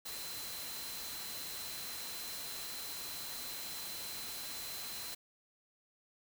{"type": "tone in noise", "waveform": "sine", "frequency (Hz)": 4070, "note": "C8", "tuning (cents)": -49, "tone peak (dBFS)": -47, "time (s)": [0.05, 5.15], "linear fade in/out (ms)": 10, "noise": "white", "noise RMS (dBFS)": -44, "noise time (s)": [0.05, 5.15], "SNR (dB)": -6, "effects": []}